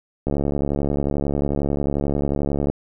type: click train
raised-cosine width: 2 ms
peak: -9 dBFS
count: 174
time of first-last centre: 0.27-2.7 s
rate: 71.2 Hz
effects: none